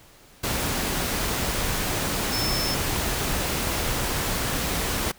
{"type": "tone in noise", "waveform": "sine", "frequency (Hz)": 5280, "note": "E8", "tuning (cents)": 2, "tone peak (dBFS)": -27, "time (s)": [2.32, 2.75], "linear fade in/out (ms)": 10, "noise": "pink", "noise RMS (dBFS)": -26, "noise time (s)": [0.43, 5.12], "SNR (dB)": -4, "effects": ["pink hiss -52 dBFS RMS until 5.18 s"]}